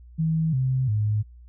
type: tone with pitch steps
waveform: sine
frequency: 160.5 / 130.4 / 106 Hz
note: E3 / C3 / G#2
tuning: -46 / -5 / +36 cents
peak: -20 dBFS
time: 0.18-1.23 s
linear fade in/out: 20 ms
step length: 350 ms
effects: added 60 Hz sine -44 dBFS peak until 1.48 s